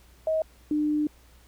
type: tone pair in turn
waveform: sine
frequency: 634 / 300.2 Hz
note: D#5 / D4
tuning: +32 / +38 cents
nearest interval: octave + minor second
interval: 1294 cents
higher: first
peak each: -22 dBFS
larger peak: neither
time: 0.27-0.42 / 0.71-1.07 s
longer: second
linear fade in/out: 2 ms
effects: added 60 Hz sine -54 dBFS peak until 1.47 s + pink hiss -59 dBFS RMS until 1.47 s